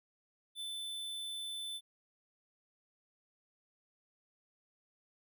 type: tone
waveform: square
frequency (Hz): 3520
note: A7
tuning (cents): 0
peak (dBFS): -40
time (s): 0.55-1.81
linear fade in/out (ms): 50
effects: none